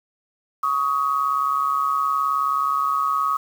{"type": "tone pair together", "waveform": "sine", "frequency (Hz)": [1119.9, 1259], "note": ["C#6", "D#6"], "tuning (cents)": [17, 20], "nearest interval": "major second", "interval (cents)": 203, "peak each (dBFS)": [-22, -21], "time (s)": [0.63, 3.37], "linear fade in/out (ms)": 5, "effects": ["7-bit"]}